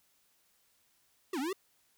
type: linear two-way sweep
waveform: square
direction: down then up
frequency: 404.8 to 246.1 to 404.8 Hz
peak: -33 dBFS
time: 1.33-1.53 s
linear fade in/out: 5 ms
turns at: 1.39 s
effects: white hiss -71 dBFS RMS until 1.97 s